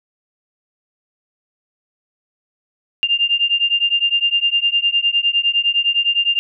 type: beating tone pair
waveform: sine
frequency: 2794 / 2803.8 Hz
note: F7 / F7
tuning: 0 / +6 cents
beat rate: 9.8 Hz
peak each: -17 / -17 dBFS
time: 3.03-6.39 s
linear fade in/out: 0 ms
effects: none

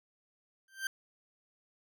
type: tone with exponential growth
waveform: 40% pulse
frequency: 1568 Hz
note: G6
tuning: in tune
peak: -28 dBFS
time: 0.68-0.87 s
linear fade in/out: 2 ms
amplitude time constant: 41 ms
effects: none

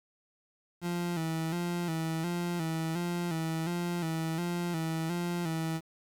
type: tone with vibrato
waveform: 30% pulse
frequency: 167.8 Hz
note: E3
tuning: 31 cents sharp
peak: -28 dBFS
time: 0.81-5.81 s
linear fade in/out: 50 ms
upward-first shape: square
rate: 1.4 Hz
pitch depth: 63 cents each way
effects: 9-bit

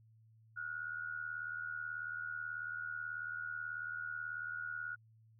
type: tone with amplitude modulation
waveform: sine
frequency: 1447 Hz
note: F#6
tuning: 39 cents flat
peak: -36 dBFS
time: 0.56-4.96 s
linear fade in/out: 20 ms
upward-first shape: sine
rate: 78.3 Hz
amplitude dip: 75%
effects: added 111 Hz sine -62 dBFS peak until 5.39 s

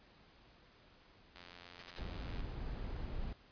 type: click train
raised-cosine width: 0.2 ms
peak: -35 dBFS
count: 93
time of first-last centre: 1.36-2.405 s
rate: 88 Hz
type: noise bursts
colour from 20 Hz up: white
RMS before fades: -48 dBFS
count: 3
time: 1.79-1.995 s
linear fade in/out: 5 ms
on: 35 ms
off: 50 ms
type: noise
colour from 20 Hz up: brown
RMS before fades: -42 dBFS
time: 1.98-3.33 s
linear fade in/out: 2 ms
effects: pink hiss -64 dBFS RMS until 3.51 s + resampled to 11025 Hz

